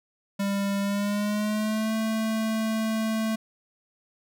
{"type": "tone with pitch glide", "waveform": "square", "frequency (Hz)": [199, 220.8], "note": ["G3", "A3"], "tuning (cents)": [26, 6], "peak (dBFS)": -25, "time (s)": [0.39, 3.36], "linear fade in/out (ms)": 10, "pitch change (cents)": 180, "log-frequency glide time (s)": [0.81, 1.94], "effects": []}